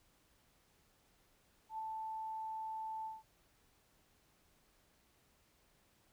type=tone with ADSR envelope; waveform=sine; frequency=880 Hz; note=A5; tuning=in tune; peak=-38 dBFS; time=1.69-3.23 s; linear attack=95 ms; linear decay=9 ms; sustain=-2 dB; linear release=180 ms; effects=pink hiss -72 dBFS RMS until 6.12 s